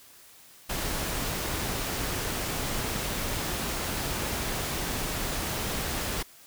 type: noise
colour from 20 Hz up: pink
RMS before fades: -31 dBFS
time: 0.69-6.23 s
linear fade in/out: 10 ms
effects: white hiss -53 dBFS RMS until 6.46 s